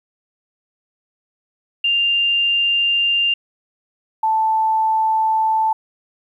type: tone pair in turn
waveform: sine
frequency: 2794 / 880.1 Hz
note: F7 / A5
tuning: 0 / 0 cents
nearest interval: octave + minor sixth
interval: 2000 cents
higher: first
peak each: -14 dBFS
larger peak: neither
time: 1.84-3.34 / 4.23-5.73 s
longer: neither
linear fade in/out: 5 ms
effects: 9-bit